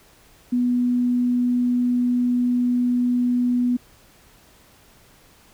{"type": "tone", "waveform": "sine", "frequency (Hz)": 245.6, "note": "B3", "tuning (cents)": -9, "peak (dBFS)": -17, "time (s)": [0.52, 3.77], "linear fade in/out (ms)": 10, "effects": ["pink hiss -53 dBFS RMS until 5.53 s"]}